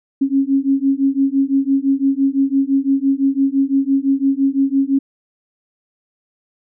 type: beating tone pair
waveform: sine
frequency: 270.2 / 276.1 Hz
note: C#4 / C#4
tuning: -44 / -7 cents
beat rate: 5.9 Hz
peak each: -16 dBFS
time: 0.21-4.99 s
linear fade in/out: 10 ms
effects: none